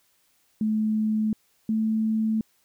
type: tone pair in turn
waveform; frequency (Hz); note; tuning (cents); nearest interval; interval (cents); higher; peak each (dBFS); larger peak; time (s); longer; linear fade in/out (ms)
sine; 216.3 / 219.6; A3 / A3; -29 / -3; unison; 26; second; -21; neither; 0.61-1.33 / 1.69-2.41; neither; 2
effects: white hiss -66 dBFS RMS until 2.64 s